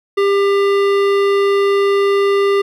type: tone with hard clipping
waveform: sine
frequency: 398.6 Hz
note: G4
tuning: 29 cents sharp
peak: -13 dBFS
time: 0.17-2.62 s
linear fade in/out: 10 ms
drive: 15 dB
effects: none